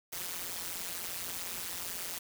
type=noise with amplitude modulation; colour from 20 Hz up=white; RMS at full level=-35 dBFS; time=0.12-2.19 s; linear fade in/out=10 ms; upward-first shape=sine; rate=176 Hz; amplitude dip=100%; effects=none